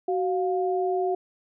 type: tone pair together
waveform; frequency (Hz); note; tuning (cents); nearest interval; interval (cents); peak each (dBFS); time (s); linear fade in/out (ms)
sine; 374 / 706; F#4 / F5; +19 / +19; major seventh; 1100; -24 / -27; 0.08-1.15; 5
effects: none